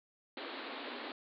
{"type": "band-pass noise", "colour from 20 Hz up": "pink", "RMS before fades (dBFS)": -44, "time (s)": [0.37, 1.12], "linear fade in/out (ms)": 2, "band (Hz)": [240, 4400], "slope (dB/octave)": 96, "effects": []}